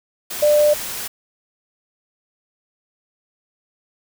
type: tone in noise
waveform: sine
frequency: 595 Hz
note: D5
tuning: 22 cents sharp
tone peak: -11 dBFS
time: 0.42-0.74 s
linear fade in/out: 10 ms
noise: white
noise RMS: -28 dBFS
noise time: 0.3-1.08 s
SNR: +14 dB
effects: none